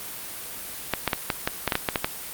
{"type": "clicks", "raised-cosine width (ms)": 0.3, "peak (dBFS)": -5, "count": 11, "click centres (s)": [0.937, 1.077, 1.132, 1.302, 1.475, 1.677, 1.722, 1.754, 1.888, 1.958, 2.045], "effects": ["white hiss -36 dBFS RMS until 2.33 s", "Opus 32 kbps"]}